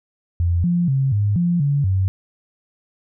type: tone with pitch steps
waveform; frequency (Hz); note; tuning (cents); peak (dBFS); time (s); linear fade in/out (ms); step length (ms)
sine; 86.1 / 174.3 / 134.9 / 102.8 / 173.8 / 142.3 / 95; F2 / F3 / C#3 / G#2 / F3 / C#3 / F#2; -24 / -3 / -47 / -17 / -8 / +46 / +46; -15; 0.4-2.08; 0; 240
effects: none